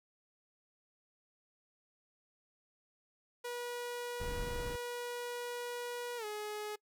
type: tone with pitch glide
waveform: sawtooth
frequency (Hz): 484 to 421.3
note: B4 to G#4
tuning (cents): -35 to +25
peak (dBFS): -35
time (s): 3.44-6.76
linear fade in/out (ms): 10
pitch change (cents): -240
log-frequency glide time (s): 6.17-6.25
type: noise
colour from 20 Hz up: brown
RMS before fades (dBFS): -41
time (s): 4.2-4.76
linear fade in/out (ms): 5
effects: noise-tail reverb RT60 0.1 s tail -23 dB re dry